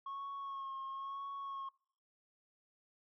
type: tone with vibrato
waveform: sine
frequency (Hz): 1093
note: C#6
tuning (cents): -25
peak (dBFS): -39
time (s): 0.06-1.69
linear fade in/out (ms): 5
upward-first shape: sine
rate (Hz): 1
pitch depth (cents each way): 27
effects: noise-tail reverb RT60 0.5 s tail -23 dB re dry + tanh soft clip ceiling -39 dBFS